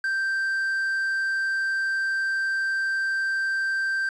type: tone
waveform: triangle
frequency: 1568 Hz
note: G6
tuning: in tune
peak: -21 dBFS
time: 0.04-4.09 s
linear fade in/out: 2 ms
effects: resampled to 24000 Hz + 9-bit